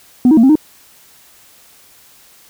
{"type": "tone with pitch steps", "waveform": "sine", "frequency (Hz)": [249.3, 315.7, 228.1, 266, 308], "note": ["B3", "D#4", "A#3", "C4", "D#4"], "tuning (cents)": [16, 25, -37, 29, -17], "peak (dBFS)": -3, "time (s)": [0.25, 0.555], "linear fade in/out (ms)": 2, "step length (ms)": 61, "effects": ["tanh soft clip ceiling -3 dBFS", "white hiss -46 dBFS RMS until 2.49 s"]}